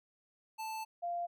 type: tone pair in turn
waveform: square / sine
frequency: 880 / 694.4 Hz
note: A5 / F5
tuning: 0 / -10 cents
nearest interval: major third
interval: 410 cents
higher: first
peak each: -39 / -34 dBFS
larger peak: second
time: 0.58-0.85 / 1.02-1.27 s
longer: first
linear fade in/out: 20 ms
effects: none